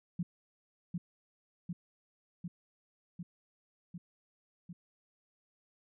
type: tone with echo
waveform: sine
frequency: 174.61 Hz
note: F3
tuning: in tune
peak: -31 dBFS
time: 0.19-0.23 s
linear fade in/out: 5 ms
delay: 750 ms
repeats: 6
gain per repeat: -2 dB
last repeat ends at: 4.73 s
effects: none